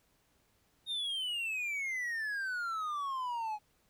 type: exponential sweep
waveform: triangle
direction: down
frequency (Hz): 3724 to 830.6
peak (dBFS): -32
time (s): 0.86-3.59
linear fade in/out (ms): 50
effects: pink hiss -72 dBFS RMS until 3.89 s